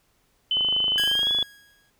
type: tone with pitch glide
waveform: sine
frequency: 3034 to 3406 Hz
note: F#7 to G#7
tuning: +43 to +43 cents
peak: -20 dBFS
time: 0.51-1.43 s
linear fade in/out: 2 ms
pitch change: +200 cents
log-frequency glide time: 1.04-1.32 s
type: click train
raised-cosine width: 1 ms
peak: -23 dBFS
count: 23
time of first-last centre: 0.57-1.426 s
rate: 25.7 Hz
type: tone with exponential decay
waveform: sawtooth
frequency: 1649 Hz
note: G#6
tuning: 13 cents flat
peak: -21 dBFS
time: 0.98-1.9 s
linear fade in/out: 0 ms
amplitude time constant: 200 ms
effects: pink hiss -66 dBFS RMS until 1.99 s